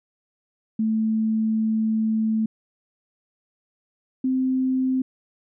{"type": "tone pair in turn", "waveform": "sine", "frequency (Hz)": [220, 259.7], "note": ["A3", "C4"], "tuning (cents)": [0, -13], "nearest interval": "minor third", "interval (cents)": 287, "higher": "second", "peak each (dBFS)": -19, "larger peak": "neither", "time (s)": [[0.79, 2.46], [4.24, 5.02]], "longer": "first", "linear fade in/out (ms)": 5, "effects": []}